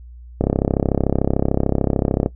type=click train; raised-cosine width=2 ms; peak=-3 dBFS; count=63; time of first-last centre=0.41-2.261 s; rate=33.5 Hz; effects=noise-tail reverb RT60 0.1 s tail -17 dB re dry + added 60 Hz sine -36 dBFS peak until 2.35 s